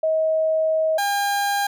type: tone pair in turn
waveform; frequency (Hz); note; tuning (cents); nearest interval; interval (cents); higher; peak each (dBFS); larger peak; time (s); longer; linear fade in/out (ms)
sine / 30% pulse; 635 / 806.1; D#5 / G5; +35 / +48; major third; 413; second; -17 / -17; neither; 0.03-0.98 / 0.98-1.67; first; 5
effects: none